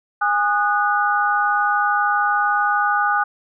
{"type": "tone cluster", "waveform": "sine", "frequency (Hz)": [822, 1227, 1474], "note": ["G#5", "D#6", "F#6"], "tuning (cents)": [-18, -25, -7], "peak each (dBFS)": -20, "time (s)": [0.21, 3.24], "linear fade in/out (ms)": 10, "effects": []}